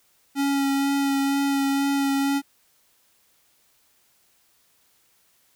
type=tone with vibrato; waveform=square; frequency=277.2 Hz; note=C#4; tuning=in tune; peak=-21 dBFS; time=0.35-2.42 s; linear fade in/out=50 ms; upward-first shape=sine; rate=2.1 Hz; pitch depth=13 cents each way; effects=white hiss -63 dBFS RMS until 5.55 s